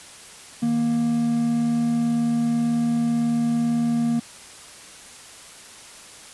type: tone pair together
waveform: triangle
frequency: 156.78 / 234.9 Hz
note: D#3 / A#3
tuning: +13 / +13 cents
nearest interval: perfect fifth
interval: 700 cents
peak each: -28 / -17 dBFS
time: 0.62-4.2 s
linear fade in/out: 10 ms
effects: white hiss -43 dBFS RMS until 6.33 s + resampled to 24000 Hz